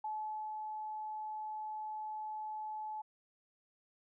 sine tone with ADSR envelope, 860 Hz, A5, 40 cents flat, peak -36 dBFS, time 0.04-3.02 s, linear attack 5 ms, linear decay 470 ms, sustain -3 dB, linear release 10 ms, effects none

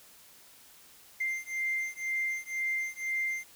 triangle beating tone pair, 2093 / 2095 Hz, C7 / C7, 0 / +2 cents, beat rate 2 Hz, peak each -31 dBFS, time 1.2-3.44 s, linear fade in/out 10 ms, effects tanh soft clip ceiling -24 dBFS + white hiss -56 dBFS RMS until 3.55 s

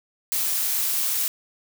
blue noise, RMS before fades -24 dBFS, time 0.32-1.28 s, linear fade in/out 0 ms, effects none

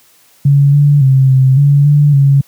sine tone with pitch steps, 141.2 / 144.7 / 133.3 / 131.7 / 142.5 / 146.2 / 139 Hz, C#3 / D3 / C3 / C3 / C#3 / D3 / C#3, +32 / -25 / +33 / +12 / +48 / -7 / +5 cents, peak -4 dBFS, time 0.45-2.41 s, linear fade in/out 5 ms, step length 280 ms, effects white hiss -48 dBFS RMS until 2.47 s + high-pass 80 Hz 12 dB/octave

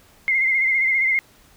sine tone with vibrato, 2106 Hz, C7, 11 cents sharp, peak -16 dBFS, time 0.28-1.19 s, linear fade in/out 0 ms, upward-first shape sine, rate 15 Hz, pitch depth 49 cents each way, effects pink hiss -53 dBFS RMS until 1.56 s

